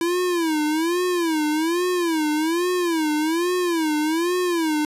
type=tone with vibrato; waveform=square; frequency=330.8 Hz; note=E4; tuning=6 cents sharp; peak=-20 dBFS; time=0.01-4.85 s; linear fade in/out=2 ms; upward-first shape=sine; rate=1.2 Hz; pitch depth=160 cents each way; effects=resampled to 32000 Hz